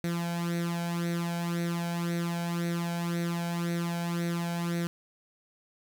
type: tone with flanger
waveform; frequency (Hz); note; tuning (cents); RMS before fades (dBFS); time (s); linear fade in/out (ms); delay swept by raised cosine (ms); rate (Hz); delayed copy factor
sawtooth; 171; F3; -36; -31; 0.04-4.87; 0; 0.49 to 1.31; 1.9; +0.7
effects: none